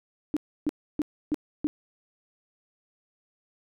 sine tone bursts, 299.4 Hz, D4, 33 cents sharp, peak -22 dBFS, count 5, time 0.34-1.67 s, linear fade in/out 0 ms, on 26 ms, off 300 ms, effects none

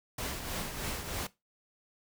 pink noise with tremolo, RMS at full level -35 dBFS, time 0.18-1.27 s, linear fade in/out 5 ms, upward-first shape triangle, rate 3.2 Hz, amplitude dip 55%, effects noise-tail reverb RT60 0.2 s tail -18 dB re dry

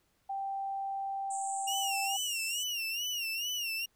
sine tone, 784 Hz, G5, in tune, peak -33 dBFS, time 0.29-2.17 s, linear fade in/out 10 ms
white band-pass noise, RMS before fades -42 dBFS, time 1.3-2.64 s, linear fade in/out 10 ms, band 7300 to 8700 Hz, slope 96 dB/octave
30% pulse tone with vibrato, 2814 Hz, F7, 12 cents sharp, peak -30 dBFS, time 1.67-3.86 s, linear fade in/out 10 ms, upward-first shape sine, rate 2.3 Hz, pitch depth 110 cents each way
effects pink hiss -73 dBFS RMS until 3.95 s

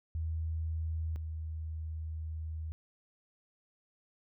sine tone pair in turn, 80.3 / 79.33 Hz, E2 / D#2, -45 / +34 cents, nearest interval unison, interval 21 cents, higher first, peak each -32 / -36 dBFS, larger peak first, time 0.15-1.16 / 1.16-2.72 s, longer second, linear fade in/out 0 ms, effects none

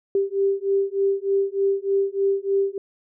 sine beating tone pair, 392 / 395.3 Hz, G4 / G4, 0 / +15 cents, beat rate 3.3 Hz, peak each -22 dBFS, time 0.15-2.78 s, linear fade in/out 2 ms, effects none

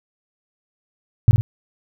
sine tone with echo, 112.4 Hz, A2, 37 cents sharp, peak -6 dBFS, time 1.28-1.31 s, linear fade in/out 0 ms, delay 50 ms, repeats 2, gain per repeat -7 dB, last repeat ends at 1.41 s, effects none

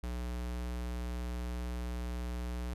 square tone, 60.5 Hz, B1, 35 cents flat, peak -36 dBFS, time 0.03-2.74 s, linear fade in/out 5 ms, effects resampled to 32000 Hz

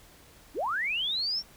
sine linear sweep, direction up, 215.8 to 5588 Hz, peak -27 dBFS, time 0.54-1.43 s, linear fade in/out 50 ms, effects pink hiss -55 dBFS RMS until 1.56 s

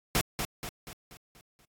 pink noise with echo, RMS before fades -26 dBFS, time 0.15-0.21 s, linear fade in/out 0 ms, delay 240 ms, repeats 6, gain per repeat -6 dB, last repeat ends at 1.65 s, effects AAC 64 kbps

